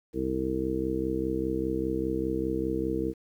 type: harmonic tone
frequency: 65 Hz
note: C2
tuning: 11 cents flat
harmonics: 1 / 2 / 3 / 4 / 5 / 6 / 7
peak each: -37 / -40 / -36 / -37 / -30 / -38 / -32 dBFS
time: 0.13-3.14 s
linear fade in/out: 50 ms
effects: 10-bit